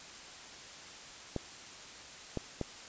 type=clicks; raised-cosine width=2 ms; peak=-20 dBFS; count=3; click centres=1.363 / 2.373 / 2.613 s; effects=white hiss -49 dBFS RMS until 2.88 s + resampled to 16000 Hz